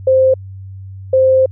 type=tone pair in turn; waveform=sine; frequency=523.3 / 523.3 Hz; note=C5 / C5; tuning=0 / 0 cents; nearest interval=unison; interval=0 cents; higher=neither; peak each=-7 dBFS; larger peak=neither; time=0.07-0.34 / 1.13-1.46 s; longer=second; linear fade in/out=5 ms; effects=added 96 Hz sine -28 dBFS peak until 1.51 s